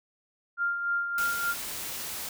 sine tone with tremolo, 1397 Hz, F6, in tune, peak -24 dBFS, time 0.57-1.55 s, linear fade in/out 50 ms, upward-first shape sine, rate 3.4 Hz, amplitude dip 50%
white noise, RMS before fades -36 dBFS, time 1.18-2.29 s, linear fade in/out 2 ms
effects none

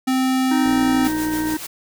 square tone, 260.1 Hz, C4, 10 cents flat, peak -17 dBFS, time 0.07-1.08 s, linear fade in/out 10 ms
harmonic tone, 311.1 Hz, D#4, in tune, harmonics 1 / 3 / 5 / 6, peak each -20 / -30 / -34 / -36 dBFS, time 0.51-1.57 s, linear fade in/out 5 ms
click train, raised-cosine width 2 ms, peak -20 dBFS, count 53, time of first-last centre 0.66-1.54 s, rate 59.1 Hz
white noise with tremolo, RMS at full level -30 dBFS, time 1.04-1.67 s, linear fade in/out 10 ms, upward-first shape sine, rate 6.9 Hz, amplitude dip 50%
effects none

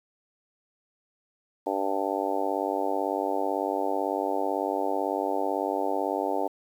harmonic tone, 98 Hz, G2, in tune, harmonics 3 / 4 / 5 / 6 / 7 / 8 / 9, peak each -33 / -33 / -33 / -33 / -33 / -33 / -33 dBFS, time 1.66-6.48 s, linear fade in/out 10 ms, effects 9-bit

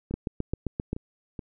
two click trains, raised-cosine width 3 ms, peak -15 / -22 dBFS, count 7 / 4, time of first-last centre 0.14-0.931 / 0.11-1.392 s, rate 7.59 / 2.34 Hz, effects none

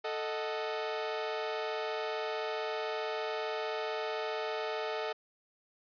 sawtooth chord, D# diminished, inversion second, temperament equal, 440 / 622.3 / 740 Hz, A4 / D#5 / F#5, 0 / 0 / 0 cents, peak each -32 / -34 / -38 dBFS, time 0.04-5.13 s, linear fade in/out 10 ms, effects resampled to 11025 Hz

